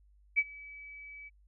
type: tone with ADSR envelope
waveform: sine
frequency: 2290 Hz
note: D7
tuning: 44 cents flat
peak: -21 dBFS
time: 0.36-1.3 s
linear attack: 26 ms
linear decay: 44 ms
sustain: -24 dB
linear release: 28 ms
effects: added 50 Hz sine -60 dBFS peak until 1.47 s